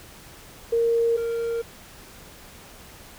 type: tone pair in turn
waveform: sine / triangle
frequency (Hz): 463.8 / 463.8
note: A#4 / A#4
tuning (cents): -9 / -9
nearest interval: unison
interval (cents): 0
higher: neither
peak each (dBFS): -18 / -22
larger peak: first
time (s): 0.72-1.17 / 1.17-1.62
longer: neither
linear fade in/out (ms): 10
effects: pink hiss -46 dBFS RMS until 3.18 s